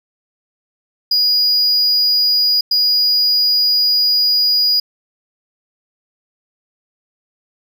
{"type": "tone bursts at uneven times", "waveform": "triangle", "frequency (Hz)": 4900, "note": "D#8", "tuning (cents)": -27, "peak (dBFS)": -10, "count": 2, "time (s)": [[1.11, 2.61], [2.71, 4.8]], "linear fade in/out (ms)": 5, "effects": []}